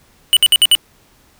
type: tone bursts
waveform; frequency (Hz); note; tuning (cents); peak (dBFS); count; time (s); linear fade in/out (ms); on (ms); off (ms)
square; 2960; F#7; 0; -7; 5; 0.33-0.751; 0; 37; 59
effects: pink hiss -52 dBFS RMS until 1.39 s